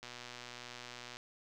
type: click train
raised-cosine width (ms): 0.2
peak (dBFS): -29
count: 140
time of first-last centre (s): 0.03-1.169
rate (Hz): 122
effects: none